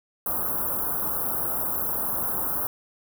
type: band-stop noise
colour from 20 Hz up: white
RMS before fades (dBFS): -27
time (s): 0.26-2.67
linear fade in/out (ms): 2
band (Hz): 1400 to 11000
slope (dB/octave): 48
effects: none